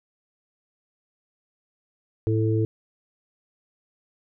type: harmonic tone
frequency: 110 Hz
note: A2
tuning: in tune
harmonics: 1 / 3 / 4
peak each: -21 / -26 / -27 dBFS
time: 2.27-2.65 s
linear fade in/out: 0 ms
effects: none